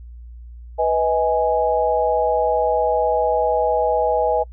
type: chord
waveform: sine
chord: G# minor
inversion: first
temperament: equal with one note detuned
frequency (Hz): 493.9 / 633.9 / 830.6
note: B4 / D#5 / G#5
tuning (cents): 0 / +32 / 0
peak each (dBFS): -20 / -20 / -20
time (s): 0.78-4.44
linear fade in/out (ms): 20
effects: noise-tail reverb RT60 0.1 s tail -26 dB re dry + added 59 Hz sine -35 dBFS peak until 4.52 s